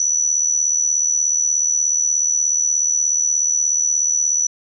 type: tone with amplitude modulation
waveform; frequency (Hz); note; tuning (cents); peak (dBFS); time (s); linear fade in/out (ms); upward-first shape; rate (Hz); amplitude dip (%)
sine; 5930; F#8; +3; -12; 0-4.47; 2; sine; 76.7; 65
effects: none